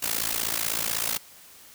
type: noise with amplitude modulation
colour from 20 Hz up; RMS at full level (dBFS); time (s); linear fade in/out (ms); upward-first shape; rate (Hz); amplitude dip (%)
white; -24; 0.02-1.18; 10; sine; 56.1; 90
effects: white hiss -50 dBFS RMS until 1.74 s